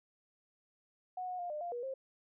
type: tone with pitch steps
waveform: sine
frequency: 734 / 729 / 705 / 602 / 697 / 482.2 / 532 Hz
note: F#5 / F#5 / F5 / D5 / F5 / B4 / C5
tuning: -14 / -26 / +16 / +43 / -4 / -41 / +29 cents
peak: -37 dBFS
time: 1.17-1.94 s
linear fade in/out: 5 ms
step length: 110 ms
effects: none